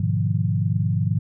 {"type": "chord", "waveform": "sine", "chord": "F half-diminished seventh", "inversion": "first", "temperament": "equal with one note detuned", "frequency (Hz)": [103.83, 123.47, 152.27, 174.61], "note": ["Ab2", "Cb3", "Eb3", "F3"], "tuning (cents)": [0, 0, -37, 0], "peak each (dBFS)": [-22, -25, -25, -26], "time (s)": [0, 1.19], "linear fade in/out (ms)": 5, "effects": []}